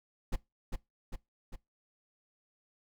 brown noise with echo, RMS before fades -28 dBFS, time 0.32-0.36 s, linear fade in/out 10 ms, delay 400 ms, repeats 3, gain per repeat -4 dB, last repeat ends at 1.56 s, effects noise-tail reverb RT60 0.2 s tail -21 dB re dry

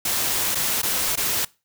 white noise with dropouts, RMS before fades -23 dBFS, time 0.05-1.45 s, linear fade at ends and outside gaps 5 ms, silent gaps 0.548-0.553 / 0.818-0.83 / 1.157-1.173 s, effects noise-tail reverb RT60 0.3 s tail -23 dB re dry

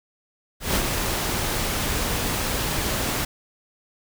pink noise with ADSR envelope, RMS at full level -21 dBFS, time 0.6-3.25 s, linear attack 150 ms, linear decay 70 ms, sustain -4 dB, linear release 6 ms, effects none

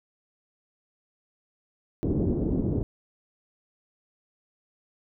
white low-pass noise, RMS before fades -26 dBFS, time 2.03-2.83 s, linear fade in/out 0 ms, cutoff 360 Hz, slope 24 dB/octave, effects none

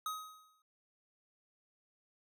square tone with exponential decay, 1262 Hz, D#6, 24 cents sharp, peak -35 dBFS, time 0.06-0.62 s, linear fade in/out 2 ms, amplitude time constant 120 ms, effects none

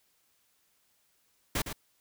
pink noise with echo, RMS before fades -30 dBFS, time 1.55-1.62 s, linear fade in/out 5 ms, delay 110 ms, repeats 1, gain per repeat -8 dB, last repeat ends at 1.73 s, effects white hiss -71 dBFS RMS until 2 s

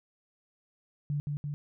sine tone with echo, 145.8 Hz, D3, 12 cents flat, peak -28 dBFS, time 1.1-1.2 s, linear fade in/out 0 ms, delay 170 ms, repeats 2, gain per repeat -2 dB, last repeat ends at 1.54 s, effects none

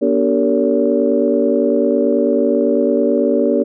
sine tone cluster, 241.9 / 291.5 / 388.4 / 456.9 / 568 Hz, B3 / D4 / G4 / A#4 / C#5, -36 / -13 / -16 / -35 / +42 cents, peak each -18 dBFS, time 0.01-3.64 s, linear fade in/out 20 ms, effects tanh soft clip ceiling 0 dBFS

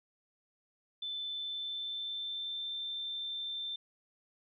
sine tone with pitch glide, 3523 to 3564 Hz, A7 to A7, +1 to +22 cents, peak -36 dBFS, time 1.02-3.76 s, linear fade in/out 5 ms, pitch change +21 cents, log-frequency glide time 1.29-2.72 s, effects none

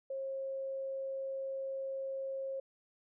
sine tone, 538 Hz, C5, 48 cents sharp, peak -36 dBFS, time 0.1-2.6 s, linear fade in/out 5 ms, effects none

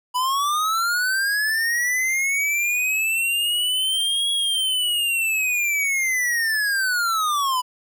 square linear two-way sweep, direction up then down, 983 to 3332 to 983 Hz, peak -20 dBFS, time 0.14-7.62 s, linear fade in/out 20 ms, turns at 4.31 s, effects none

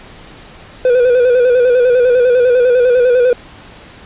triangle tone with vibrato, 494.9 Hz, B4, 4 cents sharp, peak -5 dBFS, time 0.85-3.33 s, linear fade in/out 2 ms, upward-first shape square, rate 10 Hz, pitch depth 47 cents each way, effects pink hiss -37 dBFS RMS until 4.05 s + resampled to 8000 Hz

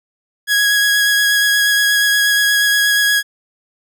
sawtooth tone with vibrato, 1661.2 Hz, G#6, in tune, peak -8 dBFS, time 0.47-3.23 s, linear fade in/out 50 ms, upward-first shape sine, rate 8.4 Hz, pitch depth 12 cents each way, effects none

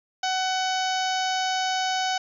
harmonic tone with a mistuned harmonic, 750 Hz, F#5, 23 cents sharp, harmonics 1 / 2 / 3 / 4 / 5 / 6 / 7 / 8 / 9, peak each -25 / -31 / -36 / -33 / -36 / -38 / -36 / -38 / -41 dBFS, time 0.23-2.18 s, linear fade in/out 5 ms, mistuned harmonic 9, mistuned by -17 cents, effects 10-bit

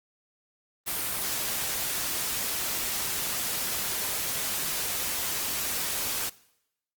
white noise, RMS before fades -30 dBFS, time 0.86-6.3 s, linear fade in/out 20 ms, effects noise-tail reverb RT60 0.8 s tail -21 dB re dry + Opus 32 kbps

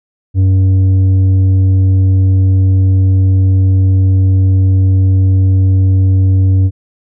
sine tone with tanh clipping, 94.9 Hz, F#2, 44 cents sharp, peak -7 dBFS, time 0.34-6.71 s, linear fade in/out 50 ms, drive 6 dB, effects none

